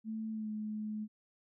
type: tone with pitch glide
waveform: sine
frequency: 220.1 to 213.8 Hz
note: A3 to A3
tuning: +1 to -49 cents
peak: -36 dBFS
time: 0.04-1.08 s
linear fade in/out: 50 ms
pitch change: -50 cents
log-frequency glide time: 0.31-0.5 s
effects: none